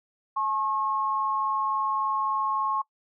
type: tone pair together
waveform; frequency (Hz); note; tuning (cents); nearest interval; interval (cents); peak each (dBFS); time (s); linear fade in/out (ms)
sine; 860 / 1083.5; A5 / C#6; -40 / -40; major third; 400; -31 / -25; 0.36-2.82; 10
effects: noise-tail reverb RT60 0.1 s tail -21 dB re dry